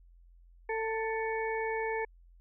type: harmonic tone with a mistuned harmonic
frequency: 445.5 Hz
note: A4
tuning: 22 cents sharp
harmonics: 1 / 2 / 4 / 5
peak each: -33 / -36 / -39 / -40 dBFS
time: 0.69-2.05 s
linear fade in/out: 5 ms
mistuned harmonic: 4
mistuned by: -22 cents
effects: added 43 Hz sine -55 dBFS peak until 2.4 s